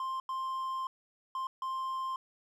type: tone bursts at uneven times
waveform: triangle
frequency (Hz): 1051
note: C6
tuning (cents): +7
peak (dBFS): -31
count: 4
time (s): 0-0.2 / 0.29-0.87 / 1.35-1.47 / 1.62-2.16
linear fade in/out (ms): 2
effects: none